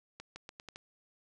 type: accelerating click train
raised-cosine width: 0.2 ms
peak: -28 dBFS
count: 6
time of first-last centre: 0.2-0.759 s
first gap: 160 ms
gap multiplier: 0.82
effects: resampled to 24000 Hz + 10-bit